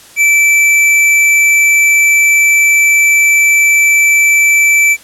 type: tone with hard clipping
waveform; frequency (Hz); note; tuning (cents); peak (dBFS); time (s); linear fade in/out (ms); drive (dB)
sine; 2323; D7; -20; -7; 0.16-4.97; 50; 14
effects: white hiss -38 dBFS RMS until 5.03 s + low-pass 11000 Hz 12 dB/octave